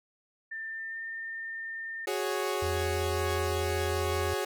sine tone with pitch glide, 1789 to 1809.8 Hz, A6 to A6, +28 to +48 cents, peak -35 dBFS, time 0.51-2.06 s, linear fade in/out 10 ms, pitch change +20 cents, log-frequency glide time 0.67-1.01 s
sawtooth chord, F# suspended second, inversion none, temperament equal, 370 / 415.3 / 554.4 Hz, F#4 / G#4 / C#5, 0 / 0 / 0 cents, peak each -29 / -29 / -32 dBFS, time 2.07-4.45 s, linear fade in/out 5 ms
triangle tone with vibrato, 85.1 Hz, F2, 44 cents flat, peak -30 dBFS, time 2.62-4.34 s, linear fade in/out 5 ms, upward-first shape sine, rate 16 Hz, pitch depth 28 cents each way
effects none

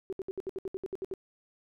sine tone bursts, 381.5 Hz, G4, 47 cents flat, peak -32 dBFS, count 12, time 0.1-1.138 s, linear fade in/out 0 ms, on 26 ms, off 66 ms, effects none

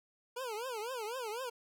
25% pulse tone with vibrato, 469.7 Hz, A#4, 13 cents sharp, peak -34 dBFS, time 0.36-1.5 s, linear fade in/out 10 ms, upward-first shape triangle, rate 4 Hz, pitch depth 240 cents each way, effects none

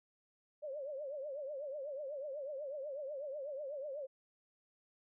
sine tone with vibrato, 567 Hz, C#5, 39 cents sharp, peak -40 dBFS, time 0.62-4.07 s, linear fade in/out 20 ms, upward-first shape triangle, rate 8.1 Hz, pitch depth 160 cents each way, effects none

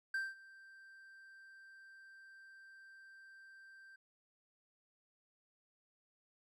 triangle tone with ADSR envelope, 1569 Hz, G6, 1 cent sharp, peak -32 dBFS, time 0.14-3.96 s, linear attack 4 ms, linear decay 200 ms, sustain -22 dB, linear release 5 ms, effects none

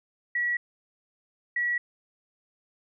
sine tone pair in turn, 1930 / 1930 Hz, B6 / B6, -40 / -40 cents, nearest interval unison, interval 0 cents, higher neither, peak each -24 dBFS, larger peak neither, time 0.35-0.57 / 1.56-1.78 s, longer neither, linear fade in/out 5 ms, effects none

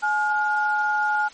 sine tone pair together, 846.1 / 1423 Hz, G#5 / F6, +32 / +32 cents, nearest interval major sixth, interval 900 cents, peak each -22 dBFS, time 0.02-1.29 s, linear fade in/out 20 ms, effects white hiss -45 dBFS RMS until 1.33 s + MP3 32 kbps

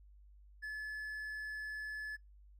triangle tone, 1721 Hz, A6, 39 cents flat, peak -38 dBFS, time 0.62-2.17 s, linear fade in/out 20 ms, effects noise-tail reverb RT60 0.2 s tail -26 dB re dry + added 50 Hz sine -57 dBFS peak until 2.59 s

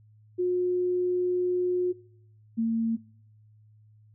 sine tone pair in turn, 360 / 226.8 Hz, F#4 / A#3, -47 / -47 cents, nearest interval minor sixth, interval 800 cents, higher first, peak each -23 dBFS, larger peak neither, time 0.38-1.93 / 2.57-2.97 s, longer first, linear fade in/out 20 ms, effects noise-tail reverb RT60 0.7 s tail -23 dB re dry + added 107 Hz sine -54 dBFS peak until 4.14 s

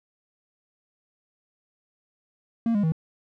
triangle tone with pitch steps, 230.1 / 205 / 160.3 Hz, A#3 / G#3 / E3, -22 / -22 / -48 cents, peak -18 dBFS, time 2.66-2.921 s, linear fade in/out 2 ms, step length 87 ms, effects none

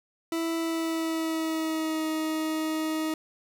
40% pulse tone with pitch glide, 329.6 to 314.7 Hz, E4 to D#4, 0 to +20 cents, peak -26 dBFS, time 0.32-3.14 s, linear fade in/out 2 ms, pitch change -80 cents, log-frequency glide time 0.57-2.08 s, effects none

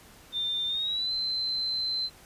sine tone with pitch glide, 3595 to 4082 Hz, A7 to C8, +36 to -44 cents, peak -27 dBFS, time 0.32-2.1 s, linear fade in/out 50 ms, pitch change +220 cents, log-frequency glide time 0.67-1.12 s, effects pink hiss -53 dBFS RMS until 2.25 s + resampled to 32000 Hz

